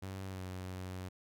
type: tone with pitch glide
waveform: sawtooth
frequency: 95.8 to 92.48 Hz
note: G2 to F#2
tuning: -39 to 0 cents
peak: -37 dBFS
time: 0.02-1.09 s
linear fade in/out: 10 ms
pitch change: -61 cents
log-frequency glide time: 0.28-0.42 s
effects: none